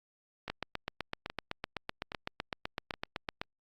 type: two click trains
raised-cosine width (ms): 0.3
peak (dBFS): -18 / -22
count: 24 / 4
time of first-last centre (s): 0.5-3.415 / 0.48-2.939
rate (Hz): 7.89 / 1.22
effects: Opus 48 kbps